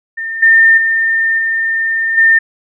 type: tone with level steps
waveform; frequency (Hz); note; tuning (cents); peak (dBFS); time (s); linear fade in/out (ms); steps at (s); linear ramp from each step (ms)
sine; 1809; A6; +48; -18 / -4 / -10 / -12 / -5; 0.17-2.39; 10; 0.42 / 0.77 / 1.38 / 2.17; 10
effects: none